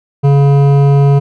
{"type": "tone with hard clipping", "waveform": "triangle", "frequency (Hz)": 140.6, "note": "C#3", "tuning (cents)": 25, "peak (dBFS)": -7, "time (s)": [0.23, 1.2], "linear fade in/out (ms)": 20, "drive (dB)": 16, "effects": []}